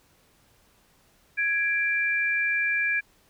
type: tone pair together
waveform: sine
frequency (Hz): 1661.2 / 2356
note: G#6 / D7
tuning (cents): 0 / +5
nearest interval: tritone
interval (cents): 605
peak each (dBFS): -25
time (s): 1.37-3.01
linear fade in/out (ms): 20
effects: pink hiss -62 dBFS RMS until 3.29 s